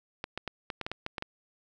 clicks, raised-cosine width 0.3 ms, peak -18 dBFS, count 10, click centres 0.241 / 0.376 / 0.477 / 0.702 / 0.813 / 0.865 / 0.916 / 1.064 / 1.182 / 1.224 s, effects none

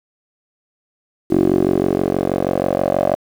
10% pulse tone with band-pass filter sweep, 46.25 Hz, F#1, in tune, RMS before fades -17 dBFS, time 1.3-3.16 s, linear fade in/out 20 ms, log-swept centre 350 to 590 Hz, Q 5.4, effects 7-bit

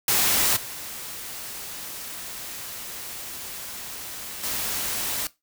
white noise with level steps, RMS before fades -21 / -36 / -28 dBFS, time 0.08-5.27 s, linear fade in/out 2 ms, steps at 0.56 / 4.43 s, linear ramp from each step 10 ms, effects noise-tail reverb RT60 0.2 s tail -18 dB re dry

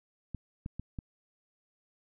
clicks, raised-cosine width 5 ms, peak -25 dBFS, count 4, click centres 0.347 / 0.661 / 0.796 / 0.988 s, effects none

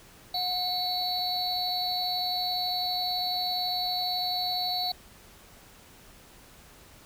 triangle tone cluster, 726 / 3957 / 4404 Hz, F#5 / B7 / C#8, -33 / +3 / -12 cents, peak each -30 dBFS, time 0.34-4.92 s, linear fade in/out 5 ms, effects pink hiss -53 dBFS RMS until 7.05 s

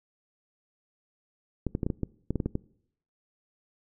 clicks, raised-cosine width 3 ms, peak -15 dBFS, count 11, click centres 1.667 / 1.751 / 1.832 / 1.865 / 1.902 / 2.033 / 2.306 / 2.357 / 2.402 / 2.46 / 2.554 s, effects noise-tail reverb RT60 0.7 s tail -23 dB re dry

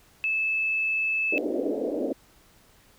sine tone, 2616 Hz, E7, 14 cents flat, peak -23 dBFS, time 0.24-1.38 s, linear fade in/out 0 ms
pink band-pass noise, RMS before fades -28 dBFS, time 1.32-2.13 s, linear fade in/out 10 ms, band 260 to 600 Hz, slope 48 dB/octave
effects pink hiss -58 dBFS RMS until 2.98 s

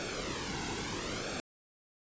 pink noise with flanger, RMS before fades -37 dBFS, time 0-1.4 s, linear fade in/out 0 ms, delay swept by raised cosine 1 to 1.69 ms, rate 0.75 Hz, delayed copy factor -0.65, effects resampled to 16000 Hz

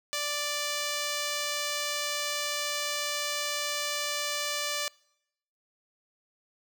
5% pulse tone, 587.3 Hz, D5, in tune, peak -18 dBFS, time 0.13-4.88 s, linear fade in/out 0 ms, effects noise-tail reverb RT60 0.8 s tail -25 dB re dry

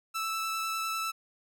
sawtooth tone with vibrato, 1318.5 Hz, E6, in tune, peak -27 dBFS, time 0.14-1.12 s, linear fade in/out 20 ms, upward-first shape sine, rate 10 Hz, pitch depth 9 cents each way, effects none

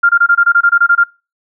sine tone bursts, 1396.9 Hz, F6, in tune, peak -5 dBFS, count 12, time 0.03-1.039 s, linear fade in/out 10 ms, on 63 ms, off 23 ms, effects noise-tail reverb RT60 0.3 s tail -25 dB re dry

